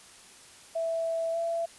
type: tone with pitch glide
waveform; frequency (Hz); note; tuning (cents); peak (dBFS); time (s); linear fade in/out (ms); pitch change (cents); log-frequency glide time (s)
sine; 659.3 to 670.8; E5 to E5; 0 to +30; -27; 0.75-1.66; 10; +30; 1.32-1.37
effects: white hiss -52 dBFS RMS until 1.78 s + resampled to 24000 Hz